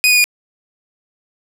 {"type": "tone with pitch steps", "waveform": "sawtooth", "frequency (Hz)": [2489, 2466, 2443], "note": ["D#7", "D#7", "D#7"], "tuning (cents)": [0, -16, -32], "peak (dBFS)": -6, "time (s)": [0.04, 0.241], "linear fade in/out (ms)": 0, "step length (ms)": 67, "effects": []}